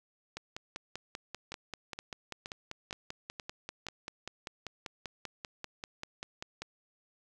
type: two click trains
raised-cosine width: 0.2 ms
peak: -22 / -23 dBFS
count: 33 / 6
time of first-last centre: 0.37-6.62 / 1.52-3.867 s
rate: 5.12 / 2.13 Hz
effects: 10-bit